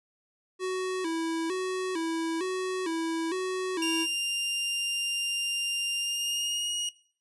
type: tone with vibrato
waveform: square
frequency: 349.2 Hz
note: F4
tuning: in tune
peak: -29 dBFS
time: 0.59-4.07 s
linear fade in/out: 50 ms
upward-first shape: square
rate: 1.1 Hz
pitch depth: 110 cents each way
type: tone with pitch glide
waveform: sawtooth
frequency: 2794 to 2881 Hz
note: F7 to F#7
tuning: 0 to -47 cents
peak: -25 dBFS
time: 3.82-6.89 s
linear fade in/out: 2 ms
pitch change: +53 cents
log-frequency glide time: 5.98-6.73 s
effects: noise-tail reverb RT60 0.5 s tail -20 dB re dry + resampled to 24000 Hz